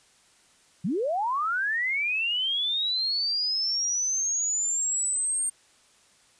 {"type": "linear sweep", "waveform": "sine", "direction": "up", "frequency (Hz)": [146.83, 8720], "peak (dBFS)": -24, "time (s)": [0.84, 5.5], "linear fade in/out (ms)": 10, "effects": ["white hiss -60 dBFS RMS until 6.39 s", "resampled to 22050 Hz"]}